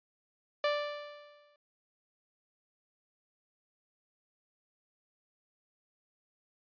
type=tone with exponential decay; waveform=sawtooth; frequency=587.3 Hz; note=D5; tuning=in tune; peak=-22 dBFS; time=0.64-1.56 s; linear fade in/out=2 ms; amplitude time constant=200 ms; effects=resampled to 11025 Hz